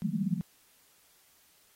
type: band-pass noise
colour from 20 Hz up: pink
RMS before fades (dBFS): -31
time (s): 0.02-0.41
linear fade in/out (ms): 0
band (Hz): 160 to 220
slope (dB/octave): 96
effects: white hiss -64 dBFS RMS until 1.75 s + AAC 48 kbps